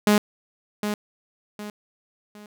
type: tone with echo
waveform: sawtooth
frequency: 208.6 Hz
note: G#3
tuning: 8 cents sharp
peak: -11 dBFS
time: 0.07-0.18 s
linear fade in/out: 2 ms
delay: 760 ms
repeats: 3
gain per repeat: -9 dB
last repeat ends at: 2.46 s
effects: none